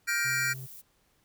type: chord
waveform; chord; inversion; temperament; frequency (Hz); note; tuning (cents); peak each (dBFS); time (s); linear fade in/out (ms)
square; G minor seventh; third; just; 1411.2 / 1568 / 1881.6 / 2352; F6 / G6 / Bb6 / D7; +18 / 0 / +16 / +2; -33; 0.07-0.54; 20
type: tone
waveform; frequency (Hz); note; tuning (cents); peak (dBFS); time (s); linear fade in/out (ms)
triangle; 130.9; C3; +1; -37; 0.24-0.67; 20
type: noise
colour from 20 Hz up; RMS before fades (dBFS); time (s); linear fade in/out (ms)
violet; -47; 0.28-0.82; 20
effects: pink hiss -69 dBFS RMS until 1.24 s